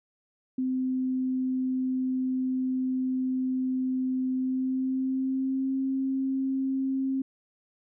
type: tone with pitch glide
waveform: sine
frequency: 258.1 to 266.6 Hz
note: C4 to C4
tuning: -23 to +33 cents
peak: -25 dBFS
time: 0.58-7.22 s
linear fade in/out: 5 ms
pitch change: +56 cents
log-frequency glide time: 4.35-5.76 s
effects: none